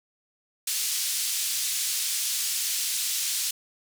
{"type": "band-pass noise", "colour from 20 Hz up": "white", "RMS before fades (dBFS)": -28, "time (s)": [0.67, 3.51], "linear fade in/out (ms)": 5, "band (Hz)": [3400, 10000], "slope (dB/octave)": 12, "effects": []}